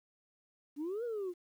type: exponential two-way sweep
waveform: sine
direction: up then down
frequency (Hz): 277.2 to 491 to 341.8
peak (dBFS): -33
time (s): 0.76-1.34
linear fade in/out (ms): 50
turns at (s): 1.04
effects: tanh soft clip ceiling -33 dBFS + 11-bit